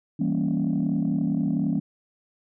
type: chord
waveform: sine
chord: E diminished seventh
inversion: none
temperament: equal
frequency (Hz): 164.81 / 196 / 233.1 / 277.2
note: E3 / G3 / Bb3 / Db4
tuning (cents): 0 / 0 / 0 / 0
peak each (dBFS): -26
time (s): 0.19-1.8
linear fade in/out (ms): 10
effects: tanh soft clip ceiling -16 dBFS